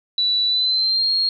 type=tone with pitch glide; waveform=sine; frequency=3951 to 4259 Hz; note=B7 to C8; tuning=0 to +30 cents; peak=-16 dBFS; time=0.18-1.29 s; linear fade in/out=2 ms; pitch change=+130 cents; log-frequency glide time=0.47-1.13 s; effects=none